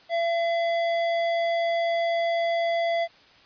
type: tone with hard clipping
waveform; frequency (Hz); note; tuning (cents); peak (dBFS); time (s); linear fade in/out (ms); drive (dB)
sine; 676; E5; +43; -24; 0.09-3.08; 50; 12
effects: white hiss -54 dBFS RMS until 3.45 s + resampled to 11025 Hz